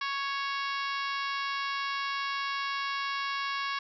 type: harmonic tone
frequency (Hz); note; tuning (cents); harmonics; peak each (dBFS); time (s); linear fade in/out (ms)
554.4; C#5; 0; 2 / 3 / 4 / 5 / 6 / 7 / 8 / 9 / 10; -33 / -37 / -39 / -41 / -43 / -44 / -45 / -46 / -47; 0.01-3.79; 5
effects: none